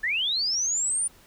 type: linear sweep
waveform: sine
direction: up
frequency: 1693 to 9390 Hz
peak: -23 dBFS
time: 0.03-1.08 s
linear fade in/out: 10 ms
effects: pink hiss -55 dBFS RMS until 1.26 s